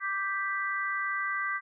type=chord; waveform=sine; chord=G major; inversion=second; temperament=equal; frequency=1174.7 / 1568 / 1975.5 Hz; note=D6 / G6 / B6; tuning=0 / 0 / 0 cents; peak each=-33 dBFS; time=0-1.61 s; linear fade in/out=50 ms; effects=none